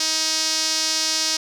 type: tone with band-pass filter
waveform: sawtooth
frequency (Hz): 316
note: D#4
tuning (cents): +27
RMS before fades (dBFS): -22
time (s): 0-1.37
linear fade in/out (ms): 5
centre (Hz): 5300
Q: 3.2
effects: none